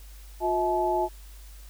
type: tone cluster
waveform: sine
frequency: 357.2 / 644 / 861 Hz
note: F4 / E5 / A5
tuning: +39 / -41 / -38 cents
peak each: -27 / -28 / -26 dBFS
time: 0.4-1.09 s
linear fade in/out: 50 ms
effects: added 50 Hz sine -43 dBFS peak until 1.69 s + white hiss -54 dBFS RMS until 1.69 s